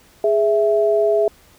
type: tone pair together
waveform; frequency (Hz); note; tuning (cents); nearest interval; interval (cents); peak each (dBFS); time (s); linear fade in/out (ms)
sine; 415.3 / 659.3; G#4 / E5; 0 / 0; minor sixth; 800; -16; 0.24-1.28; 2
effects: pink hiss -51 dBFS RMS until 1.58 s